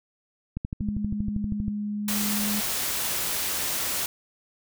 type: click train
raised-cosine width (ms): 5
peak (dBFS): -17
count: 15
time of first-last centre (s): 0.57-1.681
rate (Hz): 12.6
type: tone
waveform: sine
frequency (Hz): 207.7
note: G#3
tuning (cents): 0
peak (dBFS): -27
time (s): 0.8-2.61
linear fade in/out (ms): 20
type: noise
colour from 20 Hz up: white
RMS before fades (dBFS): -28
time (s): 2.08-4.06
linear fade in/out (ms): 2
effects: none